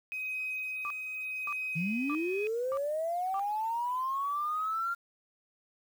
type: tone with tremolo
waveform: sine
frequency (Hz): 2520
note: D#7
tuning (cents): +21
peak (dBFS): -32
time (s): 0.12-2.47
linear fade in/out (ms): 0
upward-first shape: triangle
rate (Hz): 0.82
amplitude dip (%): 35
type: tone bursts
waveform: sine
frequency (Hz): 1174.7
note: D6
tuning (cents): 0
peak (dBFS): -34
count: 5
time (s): 0.85-3.395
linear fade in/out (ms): 0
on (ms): 53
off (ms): 570
type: linear sweep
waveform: sine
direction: up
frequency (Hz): 152.5 to 1396.9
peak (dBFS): -29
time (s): 1.75-4.95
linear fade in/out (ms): 20
effects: tanh soft clip ceiling -22 dBFS + 9-bit